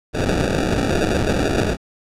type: noise with sample-and-hold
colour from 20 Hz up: white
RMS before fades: -19 dBFS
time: 0.13-1.77 s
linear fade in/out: 50 ms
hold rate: 1050 Hz
effects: low-pass 8000 Hz 12 dB/octave